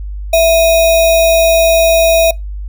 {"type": "tone with sample-and-hold", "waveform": "sine", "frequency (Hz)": 659.3, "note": "E5", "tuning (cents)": 0, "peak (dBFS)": -5, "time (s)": [0.33, 2.31], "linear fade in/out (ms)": 5, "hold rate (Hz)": 3150, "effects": ["noise-tail reverb RT60 0.2 s tail -24 dB re dry", "added 50 Hz sine -20 dBFS peak until 2.68 s"]}